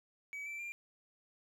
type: tone with pitch steps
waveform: triangle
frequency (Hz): 2278 / 2331 / 2386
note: C#7 / D7 / D7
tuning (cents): +47 / -14 / +27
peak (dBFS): -39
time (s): 0.33-0.72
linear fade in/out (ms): 0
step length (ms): 130
effects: none